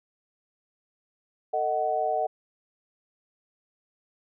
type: chord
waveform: sine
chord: D# diminished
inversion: second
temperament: just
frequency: 448 / 622.3 / 746.7 Hz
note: A4 / D#5 / F#5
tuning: +31 / 0 / +16 cents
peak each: -32 / -28 / -26 dBFS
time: 1.53-2.27 s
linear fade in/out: 10 ms
effects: none